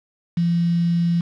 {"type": "tone with quantisation", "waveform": "sine", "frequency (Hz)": 170.8, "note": "F3", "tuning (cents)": -38, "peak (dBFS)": -16, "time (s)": [0.37, 1.21], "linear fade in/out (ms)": 5, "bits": 6, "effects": ["low-pass 4000 Hz 12 dB/octave"]}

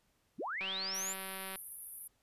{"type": "linear sweep", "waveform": "sine", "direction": "up", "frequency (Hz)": [127.9, 7440], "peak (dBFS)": -36, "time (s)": [0.38, 1.14], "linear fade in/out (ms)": 20}
{"type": "click train", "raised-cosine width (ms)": 0.3, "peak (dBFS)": -28, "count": 182, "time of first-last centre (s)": [0.61, 1.558], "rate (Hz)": 191}
{"type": "band-pass noise", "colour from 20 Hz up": "pink", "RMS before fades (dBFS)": -48, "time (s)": [0.94, 2.08], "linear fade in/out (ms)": 10, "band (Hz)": [9800, 13000], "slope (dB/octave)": 96}
{"effects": ["pink hiss -75 dBFS RMS until 2.22 s", "resampled to 32000 Hz"]}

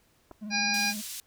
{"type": "clicks", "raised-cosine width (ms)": 1, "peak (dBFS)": -32, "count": 2, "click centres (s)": [0.312, 0.315]}
{"type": "tone with vibrato", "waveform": "triangle", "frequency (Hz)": 210.7, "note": "G#3", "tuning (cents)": 25, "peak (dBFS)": -33, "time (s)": [0.41, 1.02], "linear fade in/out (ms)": 20, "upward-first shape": "triangle", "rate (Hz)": 19, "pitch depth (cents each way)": 69}
{"type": "harmonic tone", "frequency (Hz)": 812, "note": "G#5", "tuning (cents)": -39, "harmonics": [1, 2, 3, 5, 6, 7], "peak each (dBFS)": [-34, -32, -29, -34, -32, -34], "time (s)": [0.5, 0.94], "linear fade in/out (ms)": 50}
{"type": "band-pass noise", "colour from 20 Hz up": "pink", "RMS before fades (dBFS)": -39, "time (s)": [0.74, 1.2], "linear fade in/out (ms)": 0, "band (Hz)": [4400, 15000], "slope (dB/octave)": 12}
{"effects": ["pink hiss -66 dBFS RMS until 1.26 s"]}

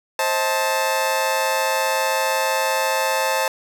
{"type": "chord", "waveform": "sawtooth", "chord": "A diminished", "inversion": "first", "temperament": "just", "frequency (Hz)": [528, 633.6, 880], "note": ["C5", "Eb5", "A5"], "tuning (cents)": [16, 31, 0], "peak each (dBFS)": [-19, -22, -18], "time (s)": [0.19, 3.48], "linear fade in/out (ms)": 2, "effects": []}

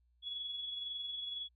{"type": "tone with amplitude modulation", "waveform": "sine", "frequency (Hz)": 3374, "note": "G#7", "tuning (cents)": 27, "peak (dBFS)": -37, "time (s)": [0.22, 1.49], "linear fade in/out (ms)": 50, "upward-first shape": "sine", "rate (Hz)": 21.9, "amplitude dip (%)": 40, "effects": ["added 60 Hz sine -69 dBFS peak until 1.55 s"]}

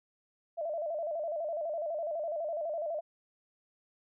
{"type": "tone with vibrato", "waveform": "sine", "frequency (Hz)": 636, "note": "D#5", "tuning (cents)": 38, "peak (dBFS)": -32, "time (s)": [0.57, 3.01], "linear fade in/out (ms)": 20, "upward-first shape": "square", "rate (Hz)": 12, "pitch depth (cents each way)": 95, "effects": []}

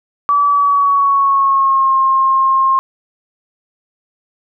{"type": "tone with pitch glide", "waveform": "sine", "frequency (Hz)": [1150, 1066.8], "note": ["D6", "C6"], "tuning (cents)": [-37, 33], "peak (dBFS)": -9, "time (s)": [0.29, 2.79], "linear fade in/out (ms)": 0, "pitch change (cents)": -130, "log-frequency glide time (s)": [0.47, 1.96], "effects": []}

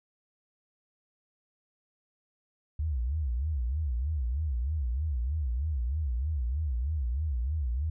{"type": "tone with vibrato", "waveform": "sine", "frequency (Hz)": 68.4, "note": "C#2", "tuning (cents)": -23, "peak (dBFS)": -27, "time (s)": [2.79, 7.9], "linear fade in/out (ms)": 5, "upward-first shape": "sine", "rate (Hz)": 3.2, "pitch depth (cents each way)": 270, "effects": []}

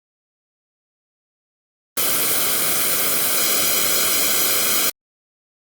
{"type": "noise with comb filter", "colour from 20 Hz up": "white", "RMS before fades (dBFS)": -18, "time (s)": [1.97, 4.9], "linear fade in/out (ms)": 5, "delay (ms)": 1.1, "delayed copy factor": -0.9, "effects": ["Opus 32 kbps"]}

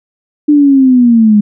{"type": "linear sweep", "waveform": "sine", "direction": "down", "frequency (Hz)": [300, 204.1], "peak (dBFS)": -3, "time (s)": [0.48, 1.41], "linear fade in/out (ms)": 10, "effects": []}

